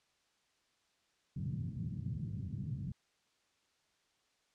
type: band-pass noise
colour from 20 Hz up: pink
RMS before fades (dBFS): -40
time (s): 1.36-2.92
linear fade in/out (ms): 5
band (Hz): 100 to 170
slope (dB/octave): 24
effects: white hiss -75 dBFS RMS until 4.54 s + low-pass 6000 Hz 12 dB/octave

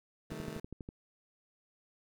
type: chord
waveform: 20% pulse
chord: A half-diminished seventh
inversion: first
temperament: just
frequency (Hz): 132 / 158.4 / 198 / 220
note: C3 / Eb3 / G3 / A3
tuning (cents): +16 / +31 / +18 / 0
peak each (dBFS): -46 / -40 / -46 / -41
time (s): 0.3-0.6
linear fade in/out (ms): 5
type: click train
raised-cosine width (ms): 3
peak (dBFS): -30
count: 8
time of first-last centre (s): 0.32-0.889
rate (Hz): 12.3
effects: none

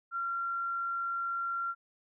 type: tone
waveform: sine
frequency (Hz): 1374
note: F6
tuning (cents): -29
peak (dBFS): -31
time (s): 0.11-1.75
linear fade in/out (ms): 50
effects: none

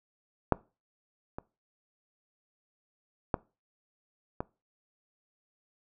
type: clicks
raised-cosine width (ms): 1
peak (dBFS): -7 / -23 / -12 / -18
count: 4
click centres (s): 0.523 / 1.385 / 3.342 / 4.405
effects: noise-tail reverb RT60 0.3 s tail -22 dB re dry

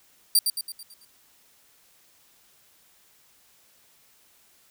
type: tone with echo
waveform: 15% pulse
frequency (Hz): 4699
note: D8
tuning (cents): 0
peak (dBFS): -9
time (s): 0.35-0.39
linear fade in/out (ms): 2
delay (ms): 110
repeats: 6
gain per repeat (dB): -6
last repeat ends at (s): 1.05
effects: white hiss -60 dBFS RMS until 4.7 s

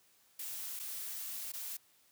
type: noise with dropouts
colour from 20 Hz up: blue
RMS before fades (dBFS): -42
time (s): 0.39-1.77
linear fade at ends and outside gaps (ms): 5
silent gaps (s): 0.793-0.797 / 1.52-1.535
effects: white hiss -68 dBFS RMS until 2.11 s + high-pass 80 Hz 12 dB/octave

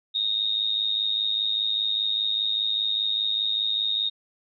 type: tone with amplitude modulation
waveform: sine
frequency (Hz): 3719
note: A#7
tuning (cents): -5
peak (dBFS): -19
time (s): 0.14-4.1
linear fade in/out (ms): 20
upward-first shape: sine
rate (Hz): 105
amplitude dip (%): 75
effects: none

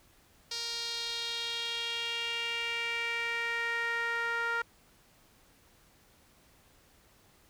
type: tone with band-pass filter sweep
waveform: sawtooth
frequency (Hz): 466.2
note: A#4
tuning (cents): 0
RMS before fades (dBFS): -34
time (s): 0.51-4.62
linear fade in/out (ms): 5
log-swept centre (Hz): 4700 to 1500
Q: 3.5
effects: pink hiss -63 dBFS RMS until 7.49 s

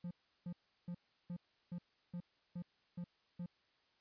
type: tone bursts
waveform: triangle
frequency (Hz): 174.9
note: F3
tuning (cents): +3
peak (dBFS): -39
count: 9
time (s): 0.04-3.461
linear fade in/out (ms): 5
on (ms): 69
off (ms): 350
effects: white hiss -75 dBFS RMS until 4 s + resampled to 11025 Hz

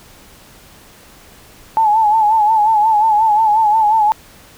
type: tone with vibrato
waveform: sine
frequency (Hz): 864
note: A5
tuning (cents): -32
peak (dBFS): -9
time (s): 1.77-4.12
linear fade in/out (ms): 0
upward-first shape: sine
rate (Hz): 5.6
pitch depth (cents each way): 71
effects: pink hiss -43 dBFS RMS until 4.57 s

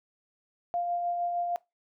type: tone with tremolo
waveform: sine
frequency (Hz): 698.5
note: F5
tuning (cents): 0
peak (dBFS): -26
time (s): 0.74-1.56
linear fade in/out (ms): 0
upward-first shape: sine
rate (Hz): 6.5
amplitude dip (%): 30
effects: noise-tail reverb RT60 0.2 s tail -21 dB re dry

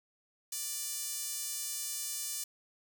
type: tone with high-pass filter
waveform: sawtooth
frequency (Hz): 590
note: D5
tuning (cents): +8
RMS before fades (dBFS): -38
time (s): 0.52-2.44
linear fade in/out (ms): 5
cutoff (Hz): 7000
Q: 1.1
effects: none

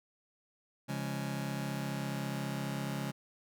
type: chord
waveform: sawtooth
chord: Db major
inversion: none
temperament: just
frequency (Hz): 138.59 / 173.24 / 207.9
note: Db3 / F3 / Ab3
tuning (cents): 0 / -14 / +2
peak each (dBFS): -33 / -38 / -35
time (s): 0.88-3.12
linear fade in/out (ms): 20
effects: none

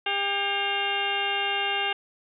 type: harmonic tone with a mistuned harmonic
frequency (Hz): 400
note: G4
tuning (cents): +35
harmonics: 1 / 2 / 3 / 4 / 5 / 6 / 7 / 8 / 9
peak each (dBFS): -35 / -30 / -38 / -32 / -34 / -40 / -28 / -37 / -39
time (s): 0.06-1.93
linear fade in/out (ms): 5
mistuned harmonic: 5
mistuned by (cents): +120
effects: none

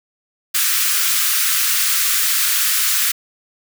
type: high-pass noise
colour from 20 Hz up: white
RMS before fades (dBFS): -17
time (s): 0.54-3.12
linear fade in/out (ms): 10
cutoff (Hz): 1200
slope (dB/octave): 48
effects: none

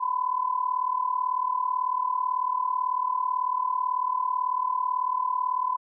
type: tone with amplitude modulation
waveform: sine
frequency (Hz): 1008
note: B5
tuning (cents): +35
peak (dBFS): -20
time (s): 0-5.77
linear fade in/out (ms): 20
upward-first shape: sine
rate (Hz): 38.1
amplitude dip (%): 80
effects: none

